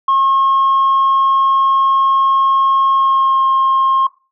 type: tone with pitch glide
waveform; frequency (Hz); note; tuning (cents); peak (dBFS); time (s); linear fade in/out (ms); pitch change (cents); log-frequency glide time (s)
sine; 1080 to 1068.8; C#6 to C6; -45 to +36; -8; 0.08-4.07; 5; -19; 2.95-3.46
effects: noise-tail reverb RT60 0.3 s tail -20 dB re dry + tanh soft clip ceiling -7 dBFS